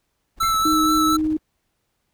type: noise with tremolo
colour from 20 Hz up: brown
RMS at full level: -35 dBFS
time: 0.36-1.39 s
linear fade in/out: 50 ms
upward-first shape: square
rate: 17 Hz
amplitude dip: 65%
type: tone with vibrato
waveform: square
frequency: 1318.5 Hz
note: E6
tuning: in tune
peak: -18 dBFS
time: 0.4-1.17 s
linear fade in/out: 10 ms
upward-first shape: sine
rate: 4.2 Hz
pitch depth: 17 cents each way
type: tone with exponential decay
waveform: triangle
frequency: 2116 Hz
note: C7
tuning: 19 cents sharp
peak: -27 dBFS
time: 0.43-0.64 s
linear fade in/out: 5 ms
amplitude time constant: 45 ms
type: tone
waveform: sine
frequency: 311.1 Hz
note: D#4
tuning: in tune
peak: -18 dBFS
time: 0.65-1.37 s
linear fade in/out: 5 ms
effects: pink hiss -72 dBFS RMS until 2.13 s